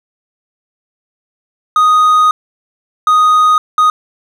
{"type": "tone bursts at uneven times", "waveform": "triangle", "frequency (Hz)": 1244.5, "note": "D#6", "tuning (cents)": 0, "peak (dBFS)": -4, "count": 3, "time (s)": [[1.76, 2.31], [3.07, 3.58], [3.78, 3.9]], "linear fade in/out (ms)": 2, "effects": []}